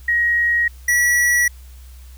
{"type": "tone pair in turn", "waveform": ["sine", "square"], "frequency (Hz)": [1891, 1937.4], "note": ["A#6", "B6"], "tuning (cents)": [24, -34], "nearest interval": "unison", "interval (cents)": 42, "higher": "second", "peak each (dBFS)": -14, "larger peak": "neither", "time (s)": [[0.08, 0.68], [0.88, 1.48]], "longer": "neither", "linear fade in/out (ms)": 5, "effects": ["added 63 Hz sine -37 dBFS peak until 2.17 s", "white hiss -51 dBFS RMS until 2.17 s"]}